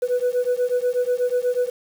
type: beating tone pair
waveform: sine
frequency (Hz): 490.3 / 498.5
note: B4 / B4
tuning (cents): -13 / +16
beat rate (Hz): 8.2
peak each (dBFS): -20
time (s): 0.02-1.7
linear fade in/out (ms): 10
effects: tanh soft clip ceiling -15 dBFS + 7-bit